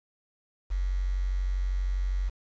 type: tone with quantisation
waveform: sine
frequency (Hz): 46.25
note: F#1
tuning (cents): 0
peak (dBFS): -25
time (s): 0.7-2.3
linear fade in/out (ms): 20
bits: 8
effects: resampled to 16000 Hz